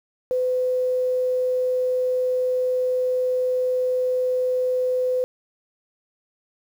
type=tone with quantisation; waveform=sine; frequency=506 Hz; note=B4; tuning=42 cents sharp; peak=-19 dBFS; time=0.31-5.24 s; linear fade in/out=0 ms; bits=8; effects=none